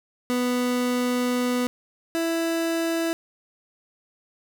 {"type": "tone pair in turn", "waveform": "30% pulse", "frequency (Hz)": [247.4, 331], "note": ["B3", "E4"], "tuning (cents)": [3, 7], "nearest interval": "perfect fourth", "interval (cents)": 504, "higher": "second", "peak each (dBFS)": [-19, -20], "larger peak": "first", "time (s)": [[0.3, 1.67], [2.15, 3.13]], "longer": "first", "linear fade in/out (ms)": 0, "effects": []}